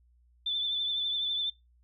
sine tone with vibrato, 3520 Hz, A7, in tune, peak -28 dBFS, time 0.46-1.5 s, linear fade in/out 5 ms, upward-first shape triangle, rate 12 Hz, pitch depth 38 cents each way, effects noise-tail reverb RT60 0.2 s tail -19 dB re dry + added 60 Hz sine -61 dBFS peak until 1.83 s

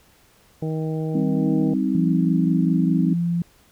harmonic tone, 157.9 Hz, D#3, 26 cents sharp, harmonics 1 / 2 / 3 / 4 / 5, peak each -24 / -30 / -30 / -39 / -41 dBFS, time 0.62-1.74 s, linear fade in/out 5 ms
sine chord, C minor, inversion second, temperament just, 196.22 / 261.6 / 314 Hz, G3 / C4 / Eb4, +2 / 0 / +16 cents, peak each -23 / -22 / -25 dBFS, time 1.14-3.14 s, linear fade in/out 10 ms
sine tone, 171.4 Hz, F3, 32 cents flat, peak -19 dBFS, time 1.95-3.42 s, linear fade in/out 2 ms
effects pink hiss -56 dBFS RMS until 3.71 s

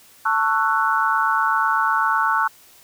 sine chord, F# minor seventh, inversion first, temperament just, 888 / 1110 / 1332 / 1480 Hz, A5 / C#6 / E6 / F#6, +16 / +2 / +18 / 0 cents, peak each -22 dBFS, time 0.25-2.48 s, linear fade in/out 10 ms, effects white hiss -50 dBFS RMS until 2.83 s

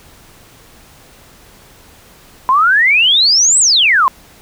sine exponential two-way sweep, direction up then down, 1000 to 8210 to 1000 Hz, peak -7 dBFS, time 2.49-4.08 s, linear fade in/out 0 ms, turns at 3.59 s, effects pink hiss -43 dBFS RMS until 4.41 s

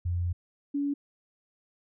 sine tone pair in turn, 87.6 / 284.4 Hz, F2 / C#4, +6 / +45 cents, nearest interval octave + minor sixth, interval 2039 cents, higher second, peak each -26 dBFS, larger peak neither, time 0.05-0.33 / 0.74-0.94 s, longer first, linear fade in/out 10 ms, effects none

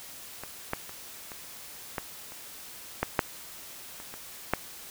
clicks, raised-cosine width 0.5 ms, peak -23 / -13 / -28 / -25 / -15 / -30 / -10 / -6 / -28 / -26 / -8 dBFS, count 11, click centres 0.436 / 0.734 / 0.894 / 1.318 / 1.982 / 2.321 / 3.03 / 3.192 / 4.001 / 4.14 / 4.536 s, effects white hiss -45 dBFS RMS until 4.9 s

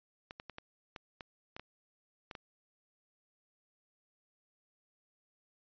clicks, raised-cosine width 0.3 ms, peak -28 dBFS, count 10, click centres 0.309 / 0.399 / 0.497 / 0.584 / 0.962 / 1.208 / 1.565 / 1.596 / 2.312 / 2.352 s, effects resampled to 11025 Hz

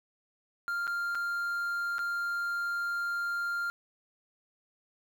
triangle tone with dropouts, 1396.9 Hz, F6, in tune, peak -28 dBFS, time 0.68-3.7 s, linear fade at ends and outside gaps 0 ms, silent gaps 0.87-0.877 / 1.149-1.153 / 1.983-1.991 s, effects 9-bit

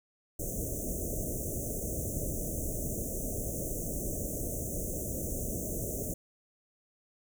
pink band-stop noise, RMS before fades -35 dBFS, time 0.39-6.14 s, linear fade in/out 5 ms, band 660 to 6100 Hz, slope 96 dB/octave, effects none

